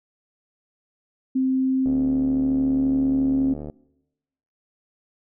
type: tone with pitch glide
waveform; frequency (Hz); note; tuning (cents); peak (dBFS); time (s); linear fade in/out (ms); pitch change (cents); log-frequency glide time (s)
sine; 261.6 to 267.3; C4 to C4; 0 to +37; -18; 1.35-3.54; 10; +37; 1.53-3.03
type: click train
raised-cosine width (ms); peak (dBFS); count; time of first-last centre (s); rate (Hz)
2; -21; 138; 1.86-3.699; 74.5
effects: noise-tail reverb RT60 1.0 s tail -25 dB re dry